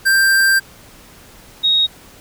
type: tone pair in turn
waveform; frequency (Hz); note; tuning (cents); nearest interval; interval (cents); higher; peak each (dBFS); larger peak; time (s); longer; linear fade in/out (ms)
square / sine; 1578 / 3761; G6 / A#7; +11 / +15; octave + minor third; 1504; second; -11; neither; 0.05-0.6 / 1.63-1.87; first; 20
effects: pink hiss -43 dBFS RMS until 2.2 s